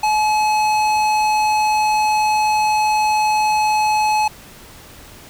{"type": "tone with tanh clipping", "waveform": "sine", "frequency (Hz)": 854, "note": "G#5", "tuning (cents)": 48, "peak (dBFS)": -16, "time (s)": [0.03, 4.28], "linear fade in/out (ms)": 5, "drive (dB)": 18, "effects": ["pink hiss -41 dBFS RMS until 5.29 s"]}